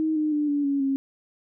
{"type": "tone with pitch steps", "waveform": "sine", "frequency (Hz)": [314.9, 305.8, 296.9, 288.3, 279.9, 271.8], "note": ["D#4", "D#4", "D4", "D4", "C#4", "C#4"], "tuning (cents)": [21, -30, 19, -32, 17, -34], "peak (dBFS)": -21, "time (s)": [0, 0.96], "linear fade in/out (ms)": 0, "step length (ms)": 160, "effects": []}